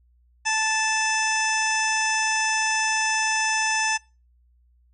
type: harmonic tone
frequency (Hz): 877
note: A5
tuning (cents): -6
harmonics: 1 / 2 / 3 / 4 / 6 / 7 / 8 / 9 / 10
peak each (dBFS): -26 / -26 / -27 / -37 / -30 / -29 / -36 / -42 / -40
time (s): 0.45-3.98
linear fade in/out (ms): 20
effects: noise-tail reverb RT60 0.3 s tail -24 dB re dry + added 60 Hz sine -57 dBFS peak until 4.93 s